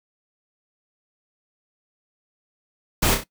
pink noise with echo, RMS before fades -19 dBFS, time 3.02-3.15 s, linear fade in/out 10 ms, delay 30 ms, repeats 3, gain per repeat -6 dB, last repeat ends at 3.24 s, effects noise-tail reverb RT60 0.1 s tail -18 dB re dry

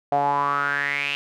sawtooth tone with band-pass filter sweep, 142.4 Hz, C#3, 47 cents sharp, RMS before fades -23 dBFS, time 0.12-1.15 s, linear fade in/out 0 ms, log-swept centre 690 to 2800 Hz, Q 7.6, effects none

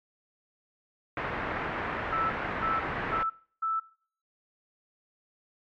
white low-pass noise, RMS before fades -33 dBFS, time 1.17-3.23 s, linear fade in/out 2 ms, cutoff 1900 Hz, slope 24 dB/octave
sine tone bursts, 1318.5 Hz, E6, in tune, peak -26 dBFS, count 4, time 2.12-3.8 s, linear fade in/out 10 ms, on 180 ms, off 320 ms
effects noise-tail reverb RT60 0.5 s tail -22 dB re dry + MP3 96 kbps

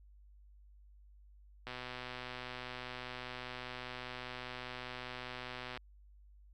click train, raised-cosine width 0.3 ms, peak -27 dBFS, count 514, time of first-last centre 1.67-5.774 s, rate 125 Hz, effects added 50 Hz sine -57 dBFS peak until 6.53 s

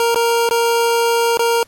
25% pulse tone with dropouts, 466.2 Hz, A#4, in tune, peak -9 dBFS, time 0-1.63 s, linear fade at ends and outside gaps 1 ms, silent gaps 0.146-0.158 / 0.49-0.51 / 1.372-1.393 s, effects pink hiss -51 dBFS RMS until 1.67 s + MP3 64 kbps

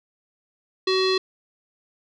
square tone with low-pass filter, 376.6 Hz, F#4, 31 cents sharp, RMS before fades -21 dBFS, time 0.87-1.18 s, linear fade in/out 5 ms, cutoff 4000 Hz, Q 5.9, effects none

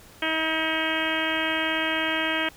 harmonic tone, 318.7 Hz, D#4, 42 cents sharp, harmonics 1 / 2 / 3 / 4 / 5 / 6 / 7 / 8 / 9 / 10, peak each -31 / -32 / -34 / -35 / -30 / -32 / -32 / -33 / -34 / -32 dBFS, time 0.22-2.49 s, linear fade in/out 5 ms, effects pink hiss -50 dBFS RMS until 2.56 s

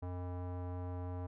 square tone with low-pass filter, 89.7 Hz, F2, 47 cents sharp, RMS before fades -41 dBFS, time 0.02-1.27 s, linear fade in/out 10 ms, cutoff 890 Hz, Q 1.6, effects none

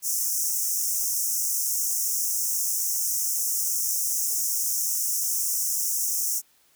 pink high-pass noise, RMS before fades -26 dBFS, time 0.02-6.42 s, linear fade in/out 50 ms, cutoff 5500 Hz, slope 96 dB/octave, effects white hiss -62 dBFS RMS until 6.75 s

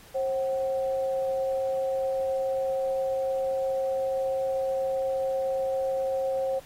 sine tone pair together, 533.9 / 755 Hz, C5 / F#5, +35 / +35 cents, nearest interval tritone, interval 600 cents, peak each -25 / -35 dBFS, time 0.14-6.6 s, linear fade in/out 20 ms, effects pink hiss -52 dBFS RMS until 6.65 s + AAC 48 kbps

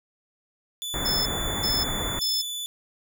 sawtooth tone, 3479 Hz, A7, 20 cents flat, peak -27 dBFS, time 0.82-2.66 s, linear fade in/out 0 ms
pink band-stop noise, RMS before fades -30 dBFS, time 0.94-2.19 s, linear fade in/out 0 ms, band 2100 to 16000 Hz, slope 48 dB/octave
45% pulse tone bursts, 5240 Hz, E8, 11 cents flat, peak -24 dBFS, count 3, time 1.05-2.42 s, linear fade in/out 10 ms, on 210 ms, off 370 ms
effects none

